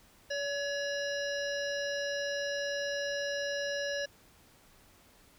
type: harmonic tone with a mistuned harmonic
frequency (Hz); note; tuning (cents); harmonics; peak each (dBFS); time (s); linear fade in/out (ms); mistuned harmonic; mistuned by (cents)
570; C#5; +48; 1 / 3 / 5 / 7 / 9 / 10; -34 / -37 / -44 / -45 / -44 / -46; 0.3-4.06; 10; 3; -21
effects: pink hiss -61 dBFS RMS until 5.38 s